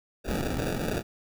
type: noise with sample-and-hold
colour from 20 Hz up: blue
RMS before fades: -29 dBFS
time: 0.24-1.03 s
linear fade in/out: 50 ms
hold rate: 1050 Hz
effects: none